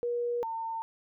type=tone pair in turn; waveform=sine; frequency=479.2 / 904.6 Hz; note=A#4 / A5; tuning=+48 / +48 cents; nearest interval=major seventh; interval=1100 cents; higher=second; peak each=-28 / -32 dBFS; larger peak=first; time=0.03-0.43 / 0.43-0.82 s; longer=first; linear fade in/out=0 ms; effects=none

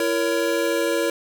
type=chord; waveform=square; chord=A# diminished; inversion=second; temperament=just; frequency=335.6 / 466.2 / 559.4 Hz; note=E4 / A#4 / C#5; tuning=+31 / 0 / +16 cents; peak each=-25 dBFS; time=0-1.1 s; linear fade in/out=2 ms; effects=none

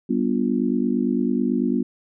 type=chord; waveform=sine; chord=G dominant seventh; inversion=none; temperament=just; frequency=196 / 245 / 294 / 352.8 Hz; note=G3 / B3 / D4 / F4; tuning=0 / -14 / +2 / +18 cents; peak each=-25 / -21 / -27 / -27 dBFS; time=0.09-1.83 s; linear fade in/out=10 ms; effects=none

